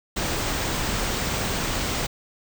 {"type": "band-stop noise", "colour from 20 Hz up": "pink", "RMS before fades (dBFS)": -26, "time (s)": [0.16, 2.07], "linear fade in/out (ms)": 10, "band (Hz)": [9200, 14000], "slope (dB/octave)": 96, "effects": []}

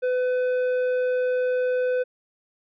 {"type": "tone with tanh clipping", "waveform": "sine", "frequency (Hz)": 503, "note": "B4", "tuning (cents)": 32, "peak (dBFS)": -22, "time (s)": [0.02, 2.04], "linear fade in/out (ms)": 20, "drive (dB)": 8, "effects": []}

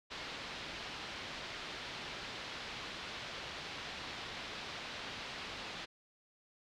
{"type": "low-pass noise", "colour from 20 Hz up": "white", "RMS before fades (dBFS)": -45, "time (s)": [0.1, 5.86], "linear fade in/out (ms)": 20, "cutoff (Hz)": 4200, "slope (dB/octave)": 24, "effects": []}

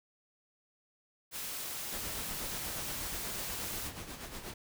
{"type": "noise", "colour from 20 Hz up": "white", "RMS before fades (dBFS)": -40, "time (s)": [1.31, 3.91], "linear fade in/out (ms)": 50}
{"type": "noise with tremolo", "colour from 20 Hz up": "pink", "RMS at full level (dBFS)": -42, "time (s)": [1.92, 4.54], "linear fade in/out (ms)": 5, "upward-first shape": "sine", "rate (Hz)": 8.3, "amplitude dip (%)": 55}
{"effects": []}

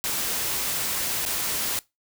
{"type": "noise with dropouts", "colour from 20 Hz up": "white", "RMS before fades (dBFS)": -27, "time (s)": [0.04, 1.79], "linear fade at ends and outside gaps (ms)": 0, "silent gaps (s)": [1.252, 1.262], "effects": ["noise-tail reverb RT60 0.2 s tail -21 dB re dry"]}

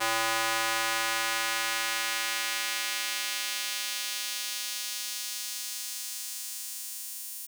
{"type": "tone with high-pass filter sweep", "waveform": "square", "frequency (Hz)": 112.5, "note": "A2", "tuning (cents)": 39, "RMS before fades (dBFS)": -32, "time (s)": [0, 7.47], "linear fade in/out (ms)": 20, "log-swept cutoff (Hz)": [930, 9600], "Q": 0.85, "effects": []}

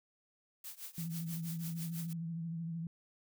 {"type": "noise with tremolo", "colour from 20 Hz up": "blue", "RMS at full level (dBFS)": -44, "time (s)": [0.64, 2.13], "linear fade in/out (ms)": 2, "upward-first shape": "triangle", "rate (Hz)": 6.1, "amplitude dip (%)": 95}
{"type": "tone with vibrato", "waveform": "sine", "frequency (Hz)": 165.9, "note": "E3", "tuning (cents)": 11, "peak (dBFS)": -37, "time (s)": [0.98, 2.87], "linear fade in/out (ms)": 2, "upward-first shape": "triangle", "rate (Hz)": 13, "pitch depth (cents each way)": 50}
{"effects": []}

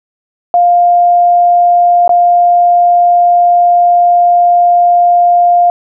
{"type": "tone with dropouts", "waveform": "sine", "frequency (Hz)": 702, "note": "F5", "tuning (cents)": 9, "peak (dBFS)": -4, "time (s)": [0.54, 5.7], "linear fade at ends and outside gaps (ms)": 1, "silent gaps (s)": [2.078, 2.093], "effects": []}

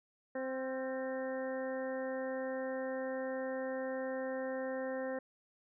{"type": "harmonic tone with a mistuned harmonic", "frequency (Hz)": 261.6, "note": "C4", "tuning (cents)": 0, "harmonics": [1, 2, 3, 4, 5, 6, 7], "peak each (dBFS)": [-42, -37, -48, -52, -55, -51, -48], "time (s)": [0.35, 5.19], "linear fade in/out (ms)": 5, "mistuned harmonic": 5, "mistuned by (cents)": 41, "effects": []}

